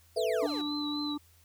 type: chord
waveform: sine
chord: A suspended second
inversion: none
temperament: equal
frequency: 440 / 493.9 / 659.3 Hz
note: A4 / B4 / E5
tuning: 0 / 0 / 0 cents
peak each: -31 dBFS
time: 0.16-0.47 s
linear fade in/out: 10 ms
type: exponential sweep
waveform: 35% pulse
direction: down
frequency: 5090 to 329.6 Hz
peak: -38 dBFS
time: 0.16-0.62 s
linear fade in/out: 10 ms
type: harmonic tone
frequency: 294.5 Hz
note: D4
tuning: 5 cents sharp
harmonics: 1 / 3 / 4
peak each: -32 / -46 / -44 dBFS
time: 0.42-1.18 s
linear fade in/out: 10 ms
type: tone with vibrato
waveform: sine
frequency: 3988 Hz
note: B7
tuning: 16 cents sharp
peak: -36 dBFS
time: 0.45-1.17 s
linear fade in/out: 50 ms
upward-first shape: sine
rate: 4 Hz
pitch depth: 40 cents each way
effects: added 83 Hz sine -61 dBFS peak until 1.44 s + white hiss -64 dBFS RMS until 1.44 s